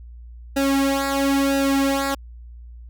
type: tone with flanger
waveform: sawtooth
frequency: 275.1 Hz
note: C#4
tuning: 13 cents flat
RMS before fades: -20 dBFS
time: 0.56-2.15 s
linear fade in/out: 10 ms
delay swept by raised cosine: 0.91 to 3.31 ms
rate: 1 Hz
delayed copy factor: -0.8
effects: added 59 Hz sine -37 dBFS peak until 2.89 s